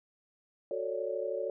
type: chord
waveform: sine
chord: D major seventh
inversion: first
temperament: equal with one note detuned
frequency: 370 / 445.1 / 554.4 / 587.3 Hz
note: F#4 / A4 / C#5 / D5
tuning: 0 / +20 / 0 / 0 cents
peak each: -39 / -37 / -35 / -39 dBFS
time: 0.71-1.5 s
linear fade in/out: 2 ms
effects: none